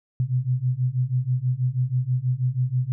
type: beating tone pair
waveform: sine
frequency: 123.47 / 129.67 Hz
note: B2 / C3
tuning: 0 / -15 cents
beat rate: 6.2 Hz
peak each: -24 / -23 dBFS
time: 0.2-2.92 s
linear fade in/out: 0 ms
effects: none